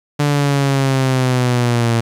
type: linear sweep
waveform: sawtooth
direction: down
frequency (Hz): 146.83 to 114.8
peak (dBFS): -9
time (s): 0.19-2.01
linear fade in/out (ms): 10
effects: low-pass 10000 Hz 12 dB/octave + 8-bit